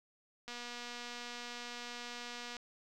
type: click train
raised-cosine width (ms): 0.2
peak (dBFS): -28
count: 504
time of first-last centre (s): 0.48-2.567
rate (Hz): 241
effects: none